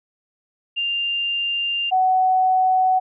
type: tone pair in turn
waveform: sine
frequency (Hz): 2794 / 747.6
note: F7 / F#5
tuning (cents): 0 / +18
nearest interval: octave + major seventh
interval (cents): 2282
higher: first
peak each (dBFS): -20 / -14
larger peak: second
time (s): 0.76-1.91 / 1.91-3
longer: first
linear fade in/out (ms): 20
effects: none